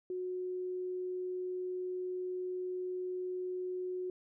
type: tone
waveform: sine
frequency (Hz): 365.7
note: F#4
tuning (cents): -20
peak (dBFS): -35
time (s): 0.1-4.1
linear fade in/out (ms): 2
effects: none